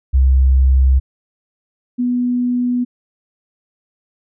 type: tone pair in turn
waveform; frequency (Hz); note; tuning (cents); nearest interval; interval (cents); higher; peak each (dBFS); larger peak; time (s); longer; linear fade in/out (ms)
sine; 65.8 / 245.9; C2 / B3; +10 / -7; octave + major seventh; 2283; second; -8 / -14; first; 0.13-1 / 1.98-2.85; neither; 20
effects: none